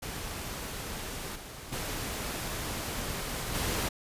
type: noise with level steps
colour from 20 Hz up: pink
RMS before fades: -38 / -44 / -35 / -31 dBFS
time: 0.02-3.89 s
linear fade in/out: 10 ms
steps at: 1.35 / 1.72 / 3.54 s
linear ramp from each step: 10 ms
effects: resampled to 32000 Hz